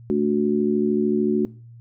sine chord, D major, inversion second, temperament just, 220.2 / 293.7 / 367.1 Hz, A3 / D4 / F#4, +2 / 0 / -14 cents, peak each -22 / -24 / -21 dBFS, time 0.1-1.45 s, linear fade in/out 0 ms, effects noise-tail reverb RT60 0.4 s tail -22 dB re dry + added 117 Hz sine -41 dBFS peak until 1.8 s

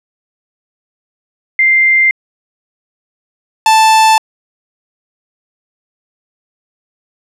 sine / 45% pulse tone pair in turn, 2093 / 880 Hz, C7 / A5, 0 / 0 cents, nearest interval octave + minor third, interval 1500 cents, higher first, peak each -6 / -5 dBFS, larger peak second, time 1.59-2.11 / 3.66-4.18 s, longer neither, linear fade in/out 2 ms, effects low-pass 10000 Hz 12 dB/octave

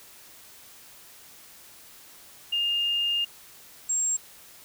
sine tone pair in turn, 2820 / 7528 Hz, F7 / A#8, +16 / +16 cents, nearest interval octave + perfect fourth, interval 1700 cents, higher second, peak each -23 dBFS, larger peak neither, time 2.52-3.25 / 3.89-4.17 s, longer first, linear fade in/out 10 ms, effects white hiss -50 dBFS RMS until 4.64 s

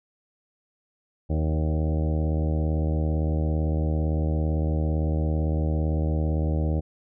harmonic tone with a mistuned harmonic, 77.78 Hz, D#2, in tune, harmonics 1 / 2 / 3 / 4 / 5 / 6 / 7 / 8 / 9 / 10, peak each -23 / -28 / -35 / -33 / -40 / -38 / -37 / -43 / -45 / -45 dBFS, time 1.29-6.81 s, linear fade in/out 20 ms, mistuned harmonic 7, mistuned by +18 cents, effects none

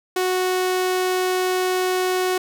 sawtooth tone, 368.6 Hz, F#4, 7 cents flat, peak -15 dBFS, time 0.16-2.38 s, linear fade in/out 5 ms, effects none

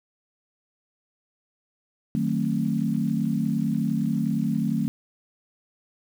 sine chord, D# diminished seventh, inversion none, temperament just, 155.56 / 186.68 / 224 / 268.8 Hz, D#3 / F#3 / A3 / C4, 0 / +16 / +31 / +47 cents, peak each -28 / -28 / -25 / -30 dBFS, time 2.15-4.88 s, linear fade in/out 0 ms, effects 8-bit

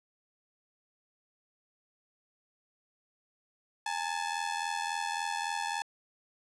sawtooth ring-modulated tone, 863 Hz, A5, 34 cents flat, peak -25 dBFS, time 3.86-5.82 s, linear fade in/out 0 ms, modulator 41.8 Hz, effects resampled to 22050 Hz + 11-bit

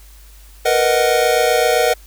square chord, B major seventh, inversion third, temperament equal, 466.2 / 493.9 / 622.3 / 740 Hz, A#4 / B4 / D#5 / F#5, 0 / 0 / 0 / 0 cents, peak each -19 dBFS, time 0.65-1.94 s, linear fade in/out 10 ms, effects added 50 Hz sine -40 dBFS peak until 2.06 s + white hiss -48 dBFS RMS until 2.06 s

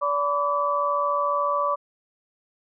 sine tone cluster, 576 / 998 / 1152 Hz, D5 / B5 / D6, -34 / +18 / -34 cents, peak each -26 / -28 / -23 dBFS, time 0.01-1.76 s, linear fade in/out 20 ms, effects none

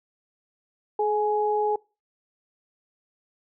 sine tone pair together, 424.4 / 836 Hz, G#4 / G#5, +38 / +11 cents, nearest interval octave, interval 1173 cents, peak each -23 / -24 dBFS, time 0.99-1.76 s, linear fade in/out 5 ms, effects noise-tail reverb RT60 0.3 s tail -24 dB re dry

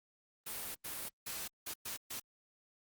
white noise bursts at uneven times, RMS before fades -42 dBFS, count 6, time 0.46-0.75 / 0.84-1.09 / 1.26-1.48 / 1.66-1.74 / 1.85-1.97 / 2.1-2.2 s, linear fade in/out 10 ms, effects Opus 32 kbps

